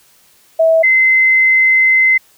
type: tone pair in turn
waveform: sine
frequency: 650 / 2060 Hz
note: E5 / C7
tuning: -24 / -28 cents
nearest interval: octave + minor sixth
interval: 1996 cents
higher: second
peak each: -7 dBFS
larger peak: neither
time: 0.59-0.83 / 0.83-2.18 s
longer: second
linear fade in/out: 10 ms
effects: white hiss -50 dBFS RMS until 2.37 s